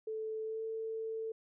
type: tone with pitch glide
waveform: sine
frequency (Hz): 438.3 to 445.2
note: A4 to A4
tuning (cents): -7 to +20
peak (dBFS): -36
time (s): 0.07-1.32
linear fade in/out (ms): 5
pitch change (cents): +27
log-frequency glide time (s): 0.43-0.63
effects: none

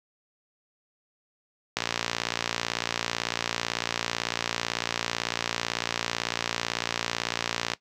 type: click train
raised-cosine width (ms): 0.2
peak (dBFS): -8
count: 347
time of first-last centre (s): 1.77-7.736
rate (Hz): 58
effects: noise-tail reverb RT60 0.1 s tail -18 dB re dry + high-pass 100 Hz 12 dB/octave

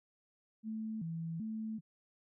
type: tone with vibrato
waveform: sine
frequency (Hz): 190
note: F#3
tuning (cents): +46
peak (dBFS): -37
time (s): 0.63-1.81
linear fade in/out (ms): 50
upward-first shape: square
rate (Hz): 1.3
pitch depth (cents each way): 250
effects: none

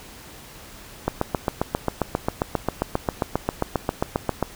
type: click train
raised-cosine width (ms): 1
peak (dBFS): -6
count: 26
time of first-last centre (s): 1.08-4.427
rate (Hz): 7.47
effects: pink hiss -43 dBFS RMS until 4.55 s

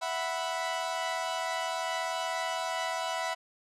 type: chord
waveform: sawtooth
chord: E suspended second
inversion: none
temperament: equal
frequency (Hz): 659.3 / 740 / 987.8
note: E5 / F#5 / B5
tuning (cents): 0 / 0 / 0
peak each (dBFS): -31 / -32 / -31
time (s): 0.01-3.35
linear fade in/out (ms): 20
effects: low-pass 8000 Hz 12 dB/octave

